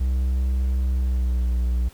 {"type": "tone with pitch glide", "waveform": "triangle", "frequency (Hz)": [64.2, 60.81], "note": ["C2", "B1"], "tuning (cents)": [-32, -26], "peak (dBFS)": -17, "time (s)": [0, 1.89], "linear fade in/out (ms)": 10, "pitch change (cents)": -94, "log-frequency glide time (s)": [0.93, 1.5], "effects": ["pink hiss -51 dBFS RMS until 1.93 s"]}